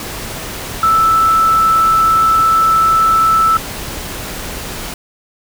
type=tone in noise; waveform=sine; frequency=1318.5 Hz; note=E6; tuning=in tune; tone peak=-8 dBFS; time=0.83-3.57 s; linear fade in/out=2 ms; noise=pink; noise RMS=-25 dBFS; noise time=0-4.94 s; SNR=+14 dB; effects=none